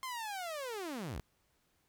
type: linear sweep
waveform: sawtooth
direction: down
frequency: 1063 to 40.69 Hz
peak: -35 dBFS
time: 0.03-1.2 s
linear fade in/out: 0 ms
effects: pink hiss -75 dBFS RMS until 1.88 s